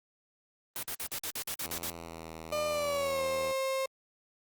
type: noise bursts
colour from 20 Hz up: white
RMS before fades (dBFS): -36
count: 10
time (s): 0.76-1.899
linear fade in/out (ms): 0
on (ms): 68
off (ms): 51
type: tone with vibrato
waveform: 5% pulse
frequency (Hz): 82.41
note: E2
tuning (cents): 0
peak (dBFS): -31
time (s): 1.63-3.53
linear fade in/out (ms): 20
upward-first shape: sine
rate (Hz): 0.98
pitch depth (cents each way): 35
type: tone with pitch glide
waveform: 35% pulse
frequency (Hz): 601 to 532.3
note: D5 to C5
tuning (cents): +40 to +30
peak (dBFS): -28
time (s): 2.52-3.86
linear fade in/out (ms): 5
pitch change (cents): -210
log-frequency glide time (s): 2.69-3.24
effects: Opus 32 kbps